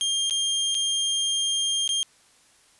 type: tone with dropouts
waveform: sawtooth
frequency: 3205 Hz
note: G7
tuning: 38 cents sharp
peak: -19 dBFS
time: 0.01-2.03 s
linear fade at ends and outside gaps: 0 ms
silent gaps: 0.298-0.308 / 0.745-0.75 / 1.877-1.891 s
effects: white hiss -58 dBFS RMS until 2.79 s + resampled to 24000 Hz